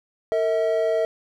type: tone pair together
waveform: triangle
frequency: 455.1 / 643.6 Hz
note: A#4 / E5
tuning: -42 / -42 cents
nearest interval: tritone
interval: 600 cents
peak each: -21 / -19 dBFS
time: 0.32-1.05 s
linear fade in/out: 0 ms
effects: none